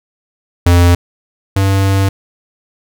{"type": "tone pair in turn", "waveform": "square", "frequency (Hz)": [87.31, 97.36], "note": ["F2", "G2"], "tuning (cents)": [0, -11], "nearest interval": "major second", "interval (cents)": 189, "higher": "second", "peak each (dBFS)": [-6, -10], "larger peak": "first", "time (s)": [[0.66, 0.95], [1.56, 2.09]], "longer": "second", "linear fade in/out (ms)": 5, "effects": []}